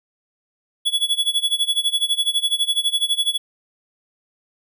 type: tone with tremolo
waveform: square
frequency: 3388 Hz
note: G#7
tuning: 34 cents sharp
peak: -15 dBFS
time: 0.85-3.38 s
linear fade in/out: 20 ms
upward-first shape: sine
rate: 12 Hz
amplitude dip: 90%
effects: none